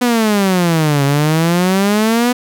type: exponential two-way sweep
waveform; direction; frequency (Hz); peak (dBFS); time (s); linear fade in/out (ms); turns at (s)
sawtooth; down then up; 249.8 to 138 to 249.8; -7; 0.01-2.33; 10; 1.04
effects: none